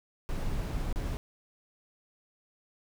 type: noise with dropouts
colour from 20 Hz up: brown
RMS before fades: -32 dBFS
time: 0.29-1.17 s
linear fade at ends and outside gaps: 0 ms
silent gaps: 0.927-0.959 s
effects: none